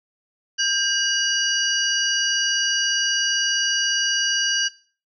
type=tone cluster; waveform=sine; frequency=1591 / 2894 / 4657 / 5830 Hz; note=G6 / F#7 / D8 / F#8; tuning=+25 / -39 / -15 / -26 cents; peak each=-24 dBFS; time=0.58-4.69 s; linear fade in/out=20 ms; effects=noise-tail reverb RT60 0.4 s tail -20 dB re dry